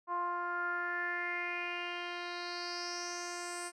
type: tone with low-pass filter sweep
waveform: 10% pulse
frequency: 350.6 Hz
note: F4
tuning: 7 cents sharp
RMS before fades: -38 dBFS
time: 0.07-3.72 s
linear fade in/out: 50 ms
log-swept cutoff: 990 to 8800 Hz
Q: 5.3
effects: none